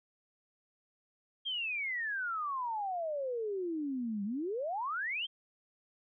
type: exponential two-way sweep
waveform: sine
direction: down then up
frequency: 3257 to 195.2 to 3257 Hz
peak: -33 dBFS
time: 1.45-5.27 s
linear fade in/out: 20 ms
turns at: 4.24 s
effects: none